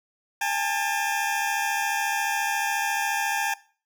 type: tone pair together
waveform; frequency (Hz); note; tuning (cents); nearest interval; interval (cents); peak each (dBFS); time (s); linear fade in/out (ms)
20% pulse; 809 / 883.2; G#5 / A5; -46 / +6; major second; 152; -21 / -23; 0.41-3.54; 5
effects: noise-tail reverb RT60 0.4 s tail -20 dB re dry